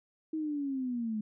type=linear sweep; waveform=sine; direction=down; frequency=319.5 to 210 Hz; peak=-31 dBFS; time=0.33-1.21 s; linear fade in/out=5 ms; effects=none